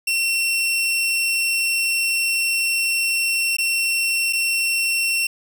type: tone with dropouts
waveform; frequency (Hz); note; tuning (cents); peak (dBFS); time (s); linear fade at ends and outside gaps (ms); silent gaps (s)
sawtooth; 2716; F7; -49; -15; 0.07-5.27; 5; 3.568-3.584 / 4.327-4.331
effects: none